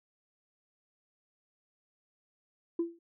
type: tone with exponential decay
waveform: sine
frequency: 337.6 Hz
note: E4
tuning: 41 cents sharp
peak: -23 dBFS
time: 2.79-2.99 s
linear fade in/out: 5 ms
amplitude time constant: 43 ms
effects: noise-tail reverb RT60 0.1 s tail -25 dB re dry + tanh soft clip ceiling -23 dBFS